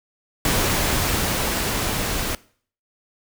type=noise with level ramp; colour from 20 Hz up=pink; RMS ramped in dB=-20 to -25 dBFS; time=0.45-2.35 s; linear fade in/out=2 ms; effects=noise-tail reverb RT60 0.5 s tail -21 dB re dry